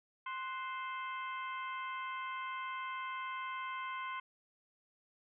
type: harmonic tone with a mistuned harmonic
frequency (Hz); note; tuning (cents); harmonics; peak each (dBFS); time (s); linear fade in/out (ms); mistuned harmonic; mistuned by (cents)
523.3; C5; 0; 2 / 3 / 4 / 5 / 6; -40 / -47 / -46 / -53 / -54; 0.26-4.2; 5; 3; -93
effects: none